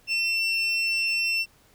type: tone pair together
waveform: triangle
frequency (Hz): 2699 / 5398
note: E7 / E8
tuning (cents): +40 / +40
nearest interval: octave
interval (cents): 1200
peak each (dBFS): -22 / -28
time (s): 0.07-1.46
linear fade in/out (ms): 50
effects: pink hiss -59 dBFS RMS until 1.74 s